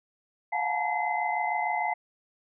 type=tone cluster; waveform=sine; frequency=708 / 735 / 857 / 923 / 2052 Hz; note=F5 / F#5 / A5 / A#5 / C7; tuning=+23 / -12 / -46 / -17 / -34 cents; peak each=-32 / -36 / -29 / -36 / -32 dBFS; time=0.52-1.94 s; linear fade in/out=10 ms; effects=none